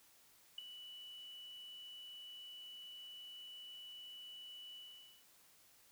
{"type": "tone with ADSR envelope", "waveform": "sine", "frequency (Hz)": 2960, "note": "F#7", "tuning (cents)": 0, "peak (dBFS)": -38, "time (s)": [0.58, 5.26], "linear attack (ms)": 4, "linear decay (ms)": 9, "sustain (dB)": -12, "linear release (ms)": 510, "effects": ["white hiss -67 dBFS RMS until 5.91 s"]}